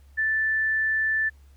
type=tone; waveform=sine; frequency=1760 Hz; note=A6; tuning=in tune; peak=-21 dBFS; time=0.17-1.3 s; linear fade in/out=20 ms; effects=added 69 Hz sine -49 dBFS peak until 1.56 s + pink hiss -65 dBFS RMS until 1.56 s